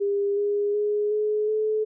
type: tone with pitch steps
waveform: sine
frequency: 402.6 / 409.6 / 416.8 / 424.1 / 431.5 Hz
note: G4 / G#4 / G#4 / G#4 / A4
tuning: +46 / -24 / +6 / +36 / -34 cents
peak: -21 dBFS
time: 0-1.85 s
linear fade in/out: 20 ms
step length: 370 ms
effects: none